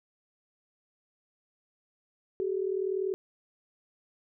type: tone pair together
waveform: sine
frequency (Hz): 380 / 420.3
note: F#4 / G#4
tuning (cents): +46 / +21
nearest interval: major second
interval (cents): 175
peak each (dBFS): -29 / -33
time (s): 2.4-3.14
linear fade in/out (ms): 0
effects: none